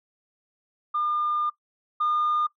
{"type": "tone pair in turn", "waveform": "sine", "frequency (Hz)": [1206, 1214.4], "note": ["D6", "D#6"], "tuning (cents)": [46, -42], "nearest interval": "unison", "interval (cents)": 12, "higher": "second", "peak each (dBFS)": [-22, -20], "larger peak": "second", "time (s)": [[0.94, 1.5], [2, 2.47]], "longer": "first", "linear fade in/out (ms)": 10, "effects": ["noise-tail reverb RT60 0.1 s tail -18 dB re dry", "tanh soft clip ceiling -18 dBFS"]}